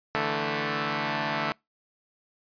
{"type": "chord", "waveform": "5% pulse", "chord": "D suspended second", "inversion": "none", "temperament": "equal", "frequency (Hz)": [146.83, 164.81, 220], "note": ["D3", "E3", "A3"], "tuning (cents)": [0, 0, 0], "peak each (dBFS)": [-19, -24, -18], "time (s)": [0.15, 1.52], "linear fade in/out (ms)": 0, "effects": ["noise-tail reverb RT60 0.2 s tail -26 dB re dry", "resampled to 11025 Hz"]}